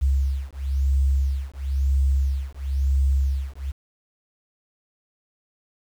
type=beating tone pair; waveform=sine; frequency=67.4 / 68.39 Hz; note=C#2 / C#2; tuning=-48 / -23 cents; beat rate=0.99 Hz; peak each=-22 dBFS; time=0.01-3.72 s; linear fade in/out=20 ms; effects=8-bit